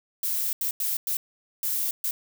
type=noise bursts at uneven times; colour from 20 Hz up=violet; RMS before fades=-27 dBFS; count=6; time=0.23-0.53 / 0.61-0.71 / 0.8-0.97 / 1.07-1.17 / 1.63-1.91 / 2.04-2.11 s; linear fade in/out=2 ms; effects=none